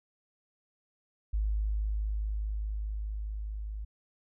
sine tone with level ramp, 52.4 Hz, G#1, 16 cents sharp, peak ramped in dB -26 to -35 dBFS, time 1.33-3.85 s, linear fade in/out 10 ms, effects none

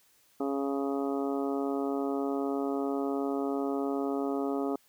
harmonic tone, 138.7 Hz, C#3, 1 cent sharp, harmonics 2 / 3 / 4 / 5 / 6 / 7 / 8 / 9, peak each -31 / -33 / -40 / -38 / -43 / -49 / -48 / -43 dBFS, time 0.4-4.76 s, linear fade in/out 5 ms, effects white hiss -65 dBFS RMS until 4.88 s

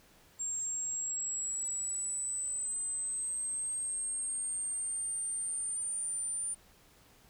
sine linear sweep, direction up, 7430 to 9220 Hz, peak -33 dBFS, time 0.39-6.55 s, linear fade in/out 20 ms, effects pink hiss -62 dBFS RMS until 7.29 s

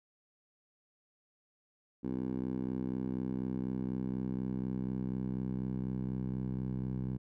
10% pulse tone with band-pass filter sweep, 64.1 Hz, C2, 35 cents flat, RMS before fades -36 dBFS, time 2.03-7.18 s, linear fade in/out 20 ms, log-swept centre 260 to 150 Hz, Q 1.7, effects none

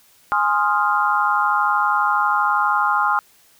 sine chord, F minor seventh, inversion first, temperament equal, 830.6 / 1046.5 / 1244.5 / 1396.9 Hz, Ab5 / C6 / Eb6 / F6, 0 / 0 / 0 / 0 cents, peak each -21 dBFS, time 0.32-3.19 s, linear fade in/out 0 ms, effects white hiss -54 dBFS RMS until 3.59 s

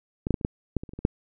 clicks, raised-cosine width 3 ms, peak -14 / -8 / -12 / -27 / -10 / -11 / -22 / -29 / -27 / -23 / -6 dBFS, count 11, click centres 0.269 / 0.307 / 0.342 / 0.412 / 0.449 / 0.767 / 0.835 / 0.892 / 0.935 / 0.99 / 1.051 s, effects none

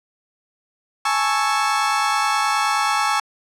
35% pulse chord, A major seventh, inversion third, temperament equal, 830.6 / 880 / 1108.7 / 1318.5 Hz, G#5 / A5 / C#6 / E6, 0 / 0 / 0 / 0 cents, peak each -21 / -24 / -21 / -21 dBFS, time 1.05-3.2 s, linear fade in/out 5 ms, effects low-pass 9000 Hz 12 dB/octave

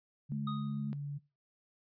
sine tone, 143.4 Hz, D3, 41 cents flat, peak -36 dBFS, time 0.29-1.19 s, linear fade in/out 20 ms
sine tone with vibrato, 212.7 Hz, G#3, 42 cents sharp, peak -36 dBFS, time 0.32-0.93 s, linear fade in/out 0 ms, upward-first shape sine, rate 13 Hz, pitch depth 10 cents each way
square tone with exponential decay, 1244.5 Hz, D#6, in tune, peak -37 dBFS, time 0.47-0.91 s, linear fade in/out 5 ms, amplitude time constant 95 ms
effects noise-tail reverb RT60 0.3 s tail -21 dB re dry + resampled to 11025 Hz

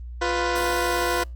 15% pulse tone pair together, 350.9 / 496.2 Hz, F4 / B4, +8 / +8 cents, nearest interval tritone, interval 600 cents, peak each -18 dBFS, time 0.21-1.24 s, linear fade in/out 10 ms, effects added 60 Hz sine -33 dBFS peak until 1.35 s + Opus 24 kbps

